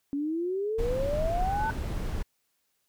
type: exponential sweep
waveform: sine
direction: up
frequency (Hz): 277.2 to 903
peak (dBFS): -27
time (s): 0.13-1.7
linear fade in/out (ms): 0
type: noise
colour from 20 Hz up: brown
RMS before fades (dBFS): -31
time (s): 0.78-2.23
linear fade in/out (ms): 10
type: tone with exponential growth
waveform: sine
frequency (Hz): 1500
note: F#6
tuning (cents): +23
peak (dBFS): -30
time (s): 1.25-1.71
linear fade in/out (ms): 0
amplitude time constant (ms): 100
effects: white hiss -75 dBFS RMS until 2.88 s